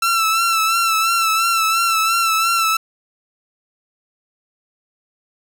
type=tone with vibrato; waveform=sawtooth; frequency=1336 Hz; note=E6; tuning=23 cents sharp; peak=-11 dBFS; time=0.02-2.77 s; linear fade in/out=5 ms; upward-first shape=sine; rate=2.9 Hz; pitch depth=42 cents each way; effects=none